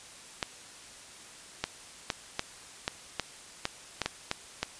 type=clicks; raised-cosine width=0.2 ms; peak=-11 dBFS; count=11; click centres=0.428 / 1.64 / 2.102 / 2.394 / 2.879 / 3.197 / 3.654 / 4.017 / 4.06 / 4.314 / 4.63 s; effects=white hiss -49 dBFS RMS until 4.79 s + resampled to 22050 Hz